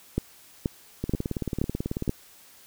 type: two click trains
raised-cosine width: 3 ms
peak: -11 / -15 dBFS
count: 5 / 20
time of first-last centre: 0.18-2.094 / 1.04-2.078 s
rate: 2.09 / 18.3 Hz
effects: white hiss -53 dBFS RMS until 2.66 s